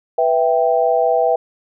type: chord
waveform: sine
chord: E minor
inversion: second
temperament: equal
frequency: 493.9 / 659.3 / 784 Hz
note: B4 / E5 / G5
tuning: 0 / 0 / 0 cents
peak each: -17 / -16 / -18 dBFS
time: 0.18-1.36 s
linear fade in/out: 5 ms
effects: none